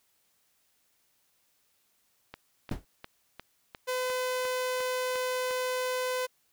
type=click train; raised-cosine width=0.3 ms; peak=-25 dBFS; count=10; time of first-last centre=2.34-5.509 s; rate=2.84 Hz
type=noise with exponential decay; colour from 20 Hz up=brown; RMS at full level=-26 dBFS; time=2.71-2.85 s; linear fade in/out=5 ms; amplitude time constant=30 ms
type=tone; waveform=sawtooth; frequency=507 Hz; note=B4; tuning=45 cents sharp; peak=-25 dBFS; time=3.87-6.27 s; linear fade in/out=20 ms
effects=white hiss -71 dBFS RMS until 6.52 s